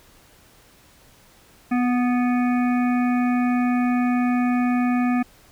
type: harmonic tone with a mistuned harmonic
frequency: 246.9 Hz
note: B3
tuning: in tune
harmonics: 1 / 3 / 5 / 7 / 9 / 10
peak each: -18 / -28 / -32 / -35 / -37 / -38 dBFS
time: 1.71-5.23 s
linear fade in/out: 10 ms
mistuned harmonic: 3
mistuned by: -17 cents
effects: pink hiss -53 dBFS RMS until 5.51 s